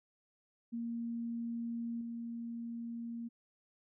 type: tone with level steps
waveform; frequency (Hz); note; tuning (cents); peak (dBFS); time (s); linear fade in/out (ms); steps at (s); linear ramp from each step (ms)
sine; 233.2; A#3; +1; -36 / -39; 0.72-3.29; 20; 2.01; 2
effects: none